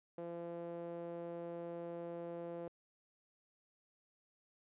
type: tone with band-pass filter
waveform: sawtooth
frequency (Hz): 170.6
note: F3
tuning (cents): -40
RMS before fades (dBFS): -45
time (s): 0.18-2.68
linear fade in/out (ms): 0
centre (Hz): 490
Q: 2.6
effects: resampled to 8000 Hz